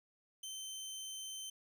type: tone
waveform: 20% pulse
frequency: 3092 Hz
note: G7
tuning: 24 cents flat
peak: -38 dBFS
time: 0.43-1.5 s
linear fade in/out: 5 ms
effects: none